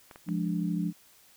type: clicks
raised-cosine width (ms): 0.5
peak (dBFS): -31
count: 3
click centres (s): 0.112 / 0.159 / 0.288
type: chord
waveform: sine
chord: D diminished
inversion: first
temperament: equal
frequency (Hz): 174.61 / 207.7 / 293.7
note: F3 / Ab3 / D4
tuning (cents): 0 / 0 / 0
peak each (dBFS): -29 / -33 / -34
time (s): 0.26-0.93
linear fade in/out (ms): 50
effects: white hiss -59 dBFS RMS until 1.36 s